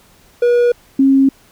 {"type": "tone pair in turn", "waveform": ["triangle", "sine"], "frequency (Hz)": [481.9, 270.5], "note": ["B4", "C#4"], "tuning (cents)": [-43, -42], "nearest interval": "minor seventh", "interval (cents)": 999, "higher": "first", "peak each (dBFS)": -7, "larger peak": "neither", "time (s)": [[0.42, 0.72], [0.99, 1.29]], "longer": "neither", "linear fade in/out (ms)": 5, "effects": ["pink hiss -49 dBFS RMS until 1.51 s"]}